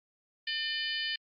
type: harmonic tone with a mistuned harmonic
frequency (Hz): 600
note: D5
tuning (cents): +37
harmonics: 3 / 4 / 5 / 6 / 7 / 8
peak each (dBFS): -36 / -41 / -35 / -43 / -41 / -40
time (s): 0.47-1.16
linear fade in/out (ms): 5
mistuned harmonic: 7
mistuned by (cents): +39
effects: Opus 24 kbps